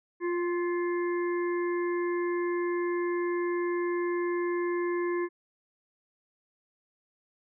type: harmonic tone with a mistuned harmonic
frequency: 350 Hz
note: F4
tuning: 4 cents sharp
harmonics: 1 / 3 / 5 / 6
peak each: -27 / -37 / -41 / -43 dBFS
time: 0.2-5.29 s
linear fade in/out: 50 ms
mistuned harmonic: 5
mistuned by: -20 cents
effects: none